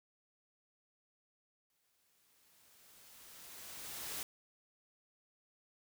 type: noise with exponential growth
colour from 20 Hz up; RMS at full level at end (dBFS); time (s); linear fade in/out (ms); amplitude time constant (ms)
white; -41; 1.7-4.23; 1; 550
effects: none